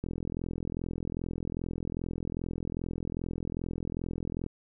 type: click train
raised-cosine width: 3 ms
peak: -21 dBFS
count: 189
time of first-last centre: 0.04-4.464 s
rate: 42.5 Hz
effects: none